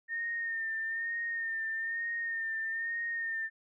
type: tone with vibrato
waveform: sine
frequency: 1825 Hz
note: A#6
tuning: 37 cents flat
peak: -32 dBFS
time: 0.08-3.5 s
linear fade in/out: 50 ms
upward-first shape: sine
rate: 1.1 Hz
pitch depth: 33 cents each way
effects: none